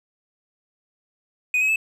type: tone with pitch steps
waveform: triangle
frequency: 2489 / 2550 / 2613 Hz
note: D#7 / D#7 / E7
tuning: 0 / +42 / -16 cents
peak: -16 dBFS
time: 1.54-1.759 s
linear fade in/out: 2 ms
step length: 73 ms
effects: none